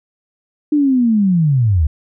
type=linear sweep; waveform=sine; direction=down; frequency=303.8 to 69.3 Hz; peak=-10 dBFS; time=0.72-1.87 s; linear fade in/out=5 ms; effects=none